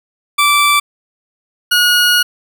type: tone pair in turn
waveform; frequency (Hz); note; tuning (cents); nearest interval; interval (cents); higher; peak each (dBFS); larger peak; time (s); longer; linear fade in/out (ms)
20% pulse; 1165 / 1447.2; D6 / F#6; -14 / -39; major third; 375; second; -4; neither; 0.38-0.8 / 1.71-2.23; second; 10
effects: none